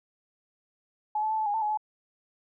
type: tone with pitch steps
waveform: sine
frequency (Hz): 850 / 867 / 876 / 868 / 821 / 887 / 843 / 856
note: G#5 / A5 / A5 / A5 / G#5 / A5 / G#5 / A5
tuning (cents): +40 / -26 / -8 / -24 / -20 / +14 / +26 / -48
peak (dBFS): -25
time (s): 1.15-1.774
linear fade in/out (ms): 5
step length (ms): 78
effects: none